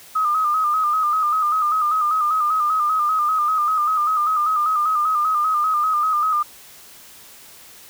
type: tone with vibrato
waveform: sine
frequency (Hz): 1237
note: D#6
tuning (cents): -10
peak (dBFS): -16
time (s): 0.15-6.43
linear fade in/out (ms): 10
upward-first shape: square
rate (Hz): 5.1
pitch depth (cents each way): 49
effects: white hiss -44 dBFS RMS until 7.89 s